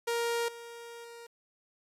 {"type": "tone with level steps", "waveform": "sawtooth", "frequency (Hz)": 468.5, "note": "A#4", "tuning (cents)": 9, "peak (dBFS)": [-25, -40, -42], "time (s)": [0.07, 1.27], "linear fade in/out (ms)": 10, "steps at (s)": [0.48, 1.04], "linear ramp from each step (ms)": 5, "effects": ["resampled to 32000 Hz", "10-bit"]}